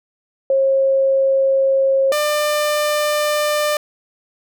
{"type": "tone pair in turn", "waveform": ["sine", "sawtooth"], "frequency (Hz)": [539, 597.2], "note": ["C#5", "D5"], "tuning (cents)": [-49, 29], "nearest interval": "major second", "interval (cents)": 178, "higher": "second", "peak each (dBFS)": -12, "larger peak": "neither", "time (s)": [[0.5, 2.12], [2.12, 3.77]], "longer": "second", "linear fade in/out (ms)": 2, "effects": []}